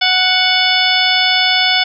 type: harmonic tone with a mistuned harmonic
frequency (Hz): 740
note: F#5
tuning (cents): 0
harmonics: 1 / 2 / 3 / 4 / 5 / 6 / 7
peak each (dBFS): -19 / -19 / -17 / -18 / -16 / -20 / -20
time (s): 0.01-1.84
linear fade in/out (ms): 10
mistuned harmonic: 5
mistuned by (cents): -100
effects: none